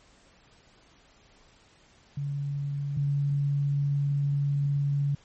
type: tone pair in turn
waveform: sine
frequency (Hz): 142 / 142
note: C#3 / C#3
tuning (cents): +42 / +42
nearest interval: unison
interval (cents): 0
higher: neither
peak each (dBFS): -28 / -23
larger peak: second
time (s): 2.17-2.97 / 2.97-5.15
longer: second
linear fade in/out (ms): 5
effects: pink hiss -59 dBFS RMS until 5.24 s + MP3 32 kbps